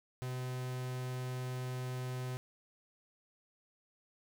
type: tone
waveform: 45% pulse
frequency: 127.2 Hz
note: C3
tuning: 48 cents flat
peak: -37 dBFS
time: 0.22-2.37 s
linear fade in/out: 0 ms
effects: none